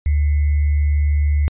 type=tone with sample-and-hold; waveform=sine; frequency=73.5 Hz; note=D2; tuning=2 cents sharp; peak=-13 dBFS; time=0.06-1.48 s; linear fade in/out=0 ms; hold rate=2100 Hz; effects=resampled to 8000 Hz